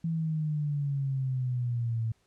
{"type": "exponential sweep", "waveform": "sine", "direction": "down", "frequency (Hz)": [166.2, 111.4], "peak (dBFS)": -27, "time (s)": [0.04, 2.12], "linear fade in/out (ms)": 5, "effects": ["pink hiss -70 dBFS RMS until 2.26 s", "low-pass 9000 Hz 12 dB/octave"]}